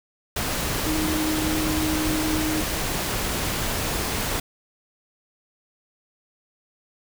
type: tone in noise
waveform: sine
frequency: 311.1 Hz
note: D#4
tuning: in tune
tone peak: -24 dBFS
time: 0.86-2.61 s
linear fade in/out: 5 ms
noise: pink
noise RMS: -26 dBFS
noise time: 0.36-4.4 s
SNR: -1 dB
effects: none